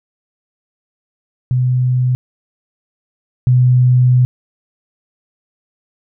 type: tone pair in turn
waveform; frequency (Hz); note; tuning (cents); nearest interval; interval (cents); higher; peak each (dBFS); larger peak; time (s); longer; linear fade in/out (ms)
sine; 126.3 / 125.57; B2 / B2; +39 / +29; unison; 10; first; -11 / -7; second; 1.51-2.15 / 3.47-4.25; second; 0
effects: none